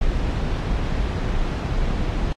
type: noise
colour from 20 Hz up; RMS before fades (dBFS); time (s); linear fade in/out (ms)
brown; -22; 0.01-2.33; 5
effects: low-pass 5000 Hz 12 dB/octave + AAC 48 kbps